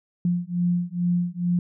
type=beating tone pair; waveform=sine; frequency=174.61 / 176.91 Hz; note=F3 / F3; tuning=0 / +23 cents; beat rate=2.3 Hz; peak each=-24 dBFS; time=0.25-1.59 s; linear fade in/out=2 ms; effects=none